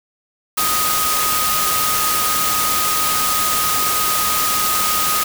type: tone in noise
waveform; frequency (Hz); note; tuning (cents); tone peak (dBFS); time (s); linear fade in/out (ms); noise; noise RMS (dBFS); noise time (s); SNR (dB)
sine; 1249; D#6; +6; -20; 0.57-5.24; 10; white; -19; 0.57-5.24; -4
effects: none